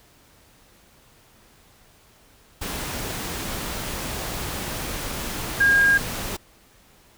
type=tone in noise; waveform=sine; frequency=1621 Hz; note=G#6; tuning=42 cents flat; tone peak=-14 dBFS; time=5.6-5.98 s; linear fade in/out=10 ms; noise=pink; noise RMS=-30 dBFS; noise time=2.61-6.37 s; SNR=+13 dB; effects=pink hiss -55 dBFS RMS until 7.17 s